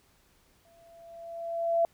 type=tone with exponential growth; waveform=sine; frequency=673 Hz; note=E5; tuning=36 cents sharp; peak=-20 dBFS; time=0.65-1.85 s; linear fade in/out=1 ms; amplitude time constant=260 ms; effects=pink hiss -65 dBFS RMS until 1.93 s